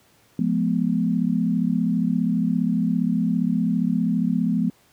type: chord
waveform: sine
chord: F diminished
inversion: none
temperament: equal with one note detuned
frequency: 174.61 / 211.9 / 246.9 Hz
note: F3 / Ab3 / Cb4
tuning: 0 / +35 / 0 cents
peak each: -23 dBFS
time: 0.39-4.7 s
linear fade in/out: 2 ms
effects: pink hiss -58 dBFS RMS until 4.92 s + high-pass 80 Hz 12 dB/octave

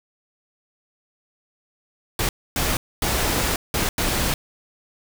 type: noise bursts at uneven times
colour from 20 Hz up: pink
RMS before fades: -22 dBFS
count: 5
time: 2.19-2.29 / 2.56-2.77 / 3.02-3.56 / 3.74-3.89 / 3.98-4.34 s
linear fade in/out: 2 ms
effects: none

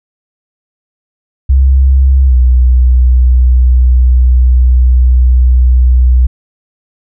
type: tone with pitch glide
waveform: sine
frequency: 66.4 to 62.31 Hz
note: C2 to B1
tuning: +26 to +16 cents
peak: -3 dBFS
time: 1.49-6.27 s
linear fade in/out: 10 ms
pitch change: -110 cents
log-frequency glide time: 2.27-2.33 s
effects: none

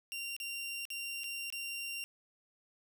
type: tone with dropouts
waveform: sawtooth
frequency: 2768 Hz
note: F7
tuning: 16 cents flat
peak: -35 dBFS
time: 0.12-2.04 s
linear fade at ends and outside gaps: 0 ms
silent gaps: 0.365-0.401 / 0.853-0.903 / 1.235-1.241 / 1.502-1.525 s
effects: none

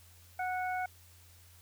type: harmonic tone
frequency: 736 Hz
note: F#5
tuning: 9 cents flat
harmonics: 1 / 2 / 3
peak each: -33 / -39 / -43 dBFS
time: 0.39-0.86 s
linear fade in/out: 5 ms
effects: added 87 Hz sine -58 dBFS peak until 1.61 s + white hiss -61 dBFS RMS until 1.61 s

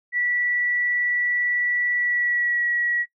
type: tone with pitch glide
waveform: sine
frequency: 1953 to 1921.7 Hz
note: B6 to B6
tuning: -20 to -48 cents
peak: -20 dBFS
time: 0.12-3.06 s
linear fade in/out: 50 ms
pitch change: -28 cents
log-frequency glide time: 1.95-2.67 s
effects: noise-tail reverb RT60 0.1 s tail -21 dB re dry

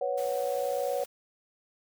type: chord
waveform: sine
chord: B suspended second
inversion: none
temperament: equal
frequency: 493.9 / 554.4 / 740 Hz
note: B4 / C#5 / F#5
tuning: 0 / 0 / 0 cents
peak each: -32 / -30 / -34 dBFS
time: 0.01-1.04 s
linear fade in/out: 5 ms
type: noise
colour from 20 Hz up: white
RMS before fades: -46 dBFS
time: 0.17-1.06 s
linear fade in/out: 10 ms
effects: none

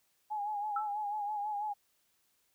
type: tone with vibrato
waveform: sine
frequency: 833 Hz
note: G#5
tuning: 5 cents sharp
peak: -33 dBFS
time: 0.3-1.74 s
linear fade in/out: 20 ms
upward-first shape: sine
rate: 6.1 Hz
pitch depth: 52 cents each way
type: tone with exponential decay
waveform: sine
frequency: 1325 Hz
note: E6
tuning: 9 cents sharp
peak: -29 dBFS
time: 0.76-0.93 s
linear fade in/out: 5 ms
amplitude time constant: 35 ms
effects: white hiss -74 dBFS RMS until 2.54 s

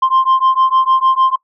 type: beating tone pair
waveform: sine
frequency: 1046.5 / 1053.1 Hz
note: C6 / C6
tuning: 0 / +11 cents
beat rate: 6.6 Hz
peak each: -11 dBFS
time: 0.02-1.36 s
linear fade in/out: 10 ms
effects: noise-tail reverb RT60 0.1 s tail -22 dB re dry + tanh soft clip ceiling -6 dBFS

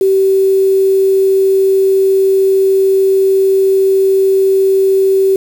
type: tone with quantisation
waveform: sine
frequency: 385.2 Hz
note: G4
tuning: 30 cents flat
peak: -7 dBFS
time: 0.01-5.36 s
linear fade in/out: 2 ms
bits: 5
effects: none

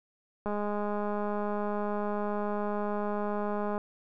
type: click train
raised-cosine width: 1 ms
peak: -20 dBFS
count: 688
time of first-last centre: 0.46-3.779 s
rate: 207 Hz
effects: none

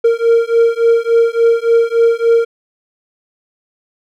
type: beating tone pair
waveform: triangle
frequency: 460.9 / 464.4 Hz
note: A#4 / A#4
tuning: -20 / -7 cents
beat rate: 3.5 Hz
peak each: -10 dBFS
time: 0.04-2.45 s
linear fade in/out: 10 ms
effects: none

